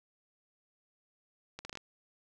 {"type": "accelerating click train", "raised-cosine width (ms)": 0.2, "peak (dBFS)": -25, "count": 6, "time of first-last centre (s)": [1.59, 1.773], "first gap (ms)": 60, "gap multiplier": 0.75, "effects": []}